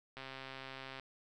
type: click train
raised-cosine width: 0.3 ms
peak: -30 dBFS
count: 111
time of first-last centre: 0.17-0.997 s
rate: 133 Hz
effects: none